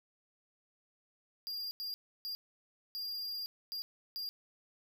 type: tone bursts at uneven times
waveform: square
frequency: 4805 Hz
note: D8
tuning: 39 cents sharp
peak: -38 dBFS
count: 6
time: 1.47-1.71 / 1.8-1.94 / 2.25-2.35 / 2.95-3.46 / 3.72-3.82 / 4.16-4.29 s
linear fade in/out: 0 ms
effects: none